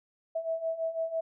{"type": "beating tone pair", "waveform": "sine", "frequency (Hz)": [649, 655], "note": ["E5", "E5"], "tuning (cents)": [-27, -11], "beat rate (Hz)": 6, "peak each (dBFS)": [-35, -31], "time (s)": [0.35, 1.21], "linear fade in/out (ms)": 10, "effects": []}